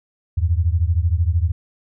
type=beating tone pair; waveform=sine; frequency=79.9 / 92.9 Hz; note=D#2 / F#2; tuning=+47 / +7 cents; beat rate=13 Hz; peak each=-17 / -19 dBFS; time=0.37-1.52 s; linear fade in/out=10 ms; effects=none